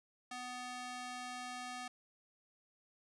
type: tone with high-pass filter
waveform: square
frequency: 248.9 Hz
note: B3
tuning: 14 cents sharp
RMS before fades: -45 dBFS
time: 0.31-1.88 s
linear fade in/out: 5 ms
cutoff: 690 Hz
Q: 0.76
effects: resampled to 22050 Hz